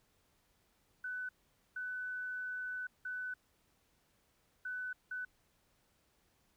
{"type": "tone bursts at uneven times", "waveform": "sine", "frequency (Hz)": 1499, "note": "F#6", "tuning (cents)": 22, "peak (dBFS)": -38, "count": 5, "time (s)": [[1.04, 1.29], [1.76, 2.87], [3.05, 3.34], [4.65, 4.93], [5.11, 5.25]], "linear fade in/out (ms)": 5, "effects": ["pink hiss -74 dBFS RMS until 6.56 s"]}